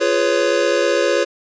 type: chord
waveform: square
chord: C# dominant seventh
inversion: first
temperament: just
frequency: 346.5 / 415.8 / 498.9 / 554.4 Hz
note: E#4 / G#4 / B4 / C#5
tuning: -14 / +2 / +17 / 0 cents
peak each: -22 / -22 / -21 / -19 dBFS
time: 0-1.25 s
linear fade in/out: 20 ms
effects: resampled to 16000 Hz